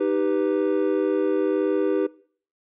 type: chord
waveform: triangle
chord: Eb augmented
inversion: none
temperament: equal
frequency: 311.1 / 392 / 493.9 Hz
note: Eb4 / G4 / B4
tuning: 0 / 0 / 0 cents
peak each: -23 / -21 / -23 dBFS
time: 0-2.07 s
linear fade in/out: 10 ms
effects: noise-tail reverb RT60 0.5 s tail -21 dB re dry + resampled to 8000 Hz